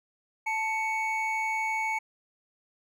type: tone pair together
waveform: triangle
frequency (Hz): 880 / 2227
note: A5 / C#7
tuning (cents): 0 / +7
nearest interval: octave + major third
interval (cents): 1607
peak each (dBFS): -28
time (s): 0.46-1.99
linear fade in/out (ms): 10
effects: none